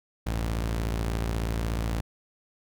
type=tone pair together; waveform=sawtooth; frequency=56.55 / 99.1 Hz; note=A1 / G2; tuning=+48 / +19 cents; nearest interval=minor seventh; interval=971 cents; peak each=-23 / -32 dBFS; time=0.26-2.01 s; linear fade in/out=10 ms; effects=none